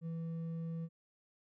sine tone with hard clipping, 164.81 Hz, E3, in tune, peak -39 dBFS, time 0.01-0.89 s, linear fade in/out 50 ms, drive 4 dB, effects none

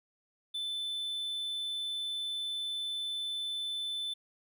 triangle tone, 3520 Hz, A7, in tune, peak -32 dBFS, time 0.54-4.14 s, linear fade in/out 10 ms, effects none

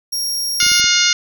sawtooth tone, 5588 Hz, F8, in tune, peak -16 dBFS, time 0.12-0.81 s, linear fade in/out 10 ms
harmonic tone, 712 Hz, F5, 33 cents sharp, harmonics 2 / 3 / 4 / 5 / 6 / 7 / 8 / 9, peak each -20 / -20 / -20 / -20 / -20 / -20 / -20 / -20 dBFS, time 0.6-1.13 s, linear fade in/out 2 ms
clicks, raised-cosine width 3 ms, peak -21 dBFS, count 5, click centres 0.629 / 0.665 / 0.717 / 0.798 / 0.842 s
effects none

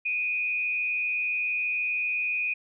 sine tone with frequency modulation, 2473 Hz, D#7, 11 cents flat, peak -25 dBFS, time 0.05-2.54 s, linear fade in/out 10 ms, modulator 107 Hz, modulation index 0.61, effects none

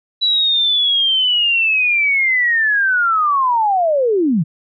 sine linear sweep, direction down, 3951 to 140.5 Hz, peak -12 dBFS, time 0.21-4.44 s, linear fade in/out 20 ms, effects none

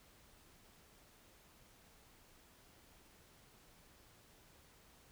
silence, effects pink hiss -65 dBFS RMS until 5.11 s

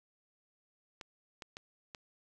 clicks, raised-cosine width 0.2 ms, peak -27 dBFS, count 4, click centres 1.012 / 1.422 / 1.569 / 1.948 s, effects none

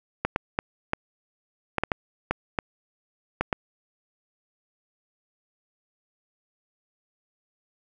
clicks, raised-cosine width 0.5 ms, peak -8 dBFS, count 11, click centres 0.25 / 0.361 / 0.589 / 0.934 / 1.783 / 1.836 / 1.918 / 2.31 / 2.588 / 3.41 / 3.528 s, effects none

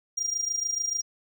triangle tone with amplitude modulation, 5700 Hz, F8, 34 cents sharp, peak -22 dBFS, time 0.17-1.02 s, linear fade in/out 10 ms, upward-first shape sine, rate 26.9 Hz, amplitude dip 75%, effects none

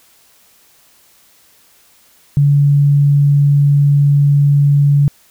sine tone, 143 Hz, D3, 46 cents flat, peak -7 dBFS, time 2.37-5.08 s, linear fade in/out 0 ms, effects white hiss -50 dBFS RMS until 5.3 s

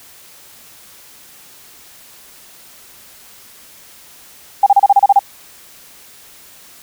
sine tone bursts, 800 Hz, G5, 35 cents sharp, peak -4 dBFS, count 9, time 4.63-5.192 s, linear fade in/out 5 ms, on 34 ms, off 32 ms, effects white hiss -42 dBFS RMS until 6.82 s

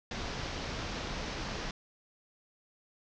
pink low-pass noise, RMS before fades -38 dBFS, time 0.11-1.71 s, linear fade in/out 2 ms, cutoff 6100 Hz, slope 48 dB/octave, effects none

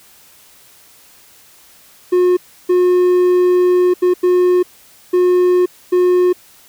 triangle tone bursts at uneven times, 360 Hz, F#4, 47 cents flat, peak -7 dBFS, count 6, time 2.12-2.37 / 2.69-3.94 / 4.02-4.14 / 4.23-4.63 / 5.13-5.66 / 5.92-6.33 s, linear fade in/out 10 ms, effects white hiss -46 dBFS RMS until 6.68 s

